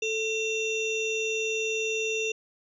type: ring-modulated tone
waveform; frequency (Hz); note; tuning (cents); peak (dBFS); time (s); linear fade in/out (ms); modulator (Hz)
square; 1580; G6; +13; -24; 0.02-2.32; 5; 1140
effects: resampled to 16000 Hz + 11-bit